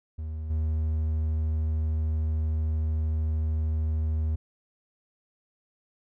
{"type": "tone with level steps", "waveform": "triangle", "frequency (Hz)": 78.3, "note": "D#2", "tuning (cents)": 11, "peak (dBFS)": [-29, -22], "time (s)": [0.18, 4.36], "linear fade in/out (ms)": 10, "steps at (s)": 0.5, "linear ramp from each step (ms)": 5, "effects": []}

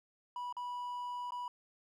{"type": "tone with dropouts", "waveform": "triangle", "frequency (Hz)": 980, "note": "B5", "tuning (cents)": -14, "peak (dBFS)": -36, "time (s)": [0.36, 1.48], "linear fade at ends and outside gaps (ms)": 2, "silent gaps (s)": [[0.526, 0.567], [1.307, 1.32]], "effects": []}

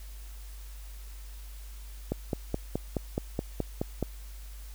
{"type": "click train", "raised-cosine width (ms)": 2, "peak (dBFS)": -15, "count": 10, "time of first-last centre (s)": [2.12, 4.027], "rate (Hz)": 4.72, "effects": ["added 50 Hz sine -41 dBFS peak until 4.74 s", "white hiss -54 dBFS RMS until 4.74 s"]}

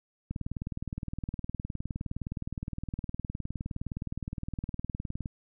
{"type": "click train", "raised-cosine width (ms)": 5, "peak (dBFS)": -22, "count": 97, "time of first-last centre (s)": [0.31, 5.258], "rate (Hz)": 19.4, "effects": []}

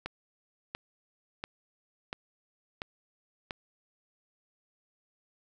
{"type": "click train", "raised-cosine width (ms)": 0.3, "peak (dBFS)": -19, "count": 6, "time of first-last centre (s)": [0.06, 3.508], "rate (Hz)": 1.45, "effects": []}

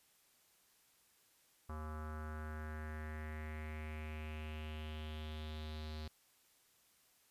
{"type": "tone with low-pass filter sweep", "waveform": "square", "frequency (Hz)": 77.3, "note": "D#2", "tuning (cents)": -11, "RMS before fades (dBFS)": -45, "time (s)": [1.69, 6.08], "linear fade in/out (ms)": 5, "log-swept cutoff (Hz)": [1200, 4300], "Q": 4.3, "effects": ["white hiss -71 dBFS RMS until 7.3 s", "resampled to 32000 Hz"]}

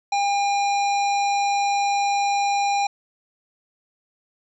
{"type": "harmonic tone", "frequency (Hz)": 805, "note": "G5", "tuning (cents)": 46, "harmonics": [1, 3, 5, 7, 9], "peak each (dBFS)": [-19, -29, -33, -36, -38], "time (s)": [0.12, 2.87], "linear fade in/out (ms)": 5, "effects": []}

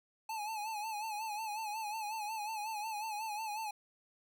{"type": "tone with vibrato", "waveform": "square", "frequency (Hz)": 860, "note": "A5", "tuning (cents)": -40, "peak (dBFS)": -38, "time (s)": [0.29, 3.71], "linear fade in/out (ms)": 5, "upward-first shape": "sine", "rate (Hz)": 5.5, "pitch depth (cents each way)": 75, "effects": []}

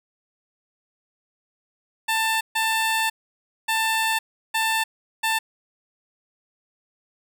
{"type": "tone bursts at uneven times", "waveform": "15% pulse", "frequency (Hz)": 889, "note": "A5", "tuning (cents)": 18, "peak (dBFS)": -14, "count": 5, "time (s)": [[2.08, 2.41], [2.55, 3.1], [3.68, 4.19], [4.54, 4.84], [5.23, 5.39]], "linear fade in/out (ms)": 10, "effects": []}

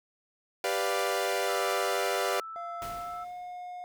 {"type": "chord", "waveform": "sawtooth", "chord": "G dominant seventh", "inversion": "none", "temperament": "equal", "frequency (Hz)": [392, 493.9, 587.3, 698.5], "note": ["G4", "B4", "D5", "F5"], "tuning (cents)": [0, 0, 0, 0], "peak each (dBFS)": -29, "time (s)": [0.64, 2.4], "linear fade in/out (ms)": 2}
{"type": "tone", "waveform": "sine", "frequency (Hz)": 1318.5, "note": "E6", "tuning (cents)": 0, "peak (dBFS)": -38, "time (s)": [1.47, 3.25], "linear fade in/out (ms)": 20}
{"type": "tone with pitch glide", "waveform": "triangle", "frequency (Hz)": [690, 718.5], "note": ["F5", "F5"], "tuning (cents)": [-21, 49], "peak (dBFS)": -36, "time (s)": [2.56, 3.84], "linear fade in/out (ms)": 0, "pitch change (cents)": 70, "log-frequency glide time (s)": [2.85, 3.33]}
{"type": "noise with exponential decay", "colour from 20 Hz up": "pink", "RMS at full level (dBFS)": -41, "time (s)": [2.82, 3.7], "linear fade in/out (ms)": 0, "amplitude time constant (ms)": 190}
{"effects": []}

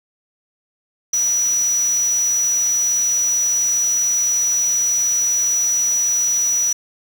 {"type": "tone in noise", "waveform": "sine", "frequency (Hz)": 5870, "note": "F#8", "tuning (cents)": -15, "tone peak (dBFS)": -15, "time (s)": [1.13, 6.73], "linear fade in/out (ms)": 5, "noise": "white", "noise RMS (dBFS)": -33, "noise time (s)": [1.13, 6.73], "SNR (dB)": 15, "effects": []}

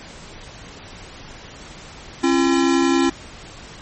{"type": "tone pair together", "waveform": "square", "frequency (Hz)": [270, 340.7], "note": ["C#4", "F4"], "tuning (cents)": [-45, -43], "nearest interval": "major third", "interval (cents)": 402, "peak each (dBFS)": -18, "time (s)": [2.23, 3.1], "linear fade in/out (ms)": 10, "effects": ["pink hiss -39 dBFS RMS until 3.81 s", "MP3 32 kbps"]}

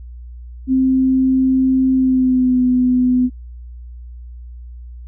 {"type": "tone with pitch glide", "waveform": "sine", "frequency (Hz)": [261.6, 251.1], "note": ["C4", "B3"], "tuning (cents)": [0, 29], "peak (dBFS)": -11, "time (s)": [0.67, 3.3], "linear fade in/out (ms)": 50, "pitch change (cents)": -71, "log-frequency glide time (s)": [1.93, 2.63], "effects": ["added 60 Hz sine -31 dBFS peak until 5.07 s"]}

